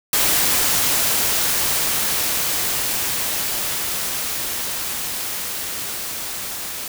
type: noise with level ramp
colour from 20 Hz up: white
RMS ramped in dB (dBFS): -17 to -29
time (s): 0.13-6.88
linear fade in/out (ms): 2
effects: none